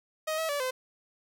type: tone with pitch steps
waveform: sawtooth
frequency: 627 / 644 / 576 / 514 Hz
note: D#5 / E5 / D5 / C5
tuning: +13 / -41 / -34 / -31 cents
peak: -25 dBFS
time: 0.27-0.71 s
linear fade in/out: 10 ms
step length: 110 ms
effects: none